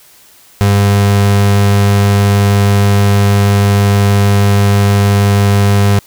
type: tone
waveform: 35% pulse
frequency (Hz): 100.7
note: G2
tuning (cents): +47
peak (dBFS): -5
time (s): 0.61-5.99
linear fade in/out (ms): 0
effects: white hiss -43 dBFS RMS until 6.06 s